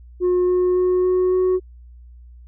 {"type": "tone with pitch steps", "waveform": "sine", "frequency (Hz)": [360, 362.3, 364.6, 366.9, 369.3], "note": ["F#4", "F#4", "F#4", "F#4", "F#4"], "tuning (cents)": [-47, -36, -25, -15, -3], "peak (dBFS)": -12, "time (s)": [0.2, 1.6], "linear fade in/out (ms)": 50, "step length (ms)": 280, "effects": ["tanh soft clip ceiling -14 dBFS", "added 60 Hz sine -40 dBFS peak until 2.47 s"]}